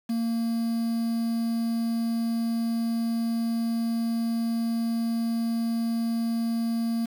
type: tone with quantisation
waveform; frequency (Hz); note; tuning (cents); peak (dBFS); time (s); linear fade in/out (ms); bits
triangle; 230; A#3; -23; -22; 0.09-7.06; 10; 7
effects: none